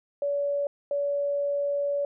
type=tone pair in turn; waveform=sine; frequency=570 / 570 Hz; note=C#5 / C#5; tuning=+48 / +48 cents; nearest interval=unison; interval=0 cents; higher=neither; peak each=-24 dBFS; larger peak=neither; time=0.22-0.67 / 0.91-2.05 s; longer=second; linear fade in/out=2 ms; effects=none